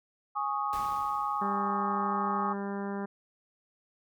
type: chord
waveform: sine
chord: Ab suspended fourth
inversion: none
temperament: just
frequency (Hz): 830.6 / 1107.5 / 1245.9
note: Ab5 / Db6 / Eb6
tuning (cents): 0 / -2 / +2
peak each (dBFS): -33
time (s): 0.35-2.54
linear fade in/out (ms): 20
type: noise with exponential decay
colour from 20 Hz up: pink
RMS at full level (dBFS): -43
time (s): 0.73-2.02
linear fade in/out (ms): 0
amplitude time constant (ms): 280
type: harmonic tone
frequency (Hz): 199.4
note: G3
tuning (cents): +30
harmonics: 1 / 2 / 3 / 4 / 5 / 6 / 7 / 8 / 9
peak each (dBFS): -34 / -38 / -45 / -43 / -44 / -49 / -49 / -49 / -53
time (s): 1.41-3.06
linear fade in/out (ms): 10
effects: none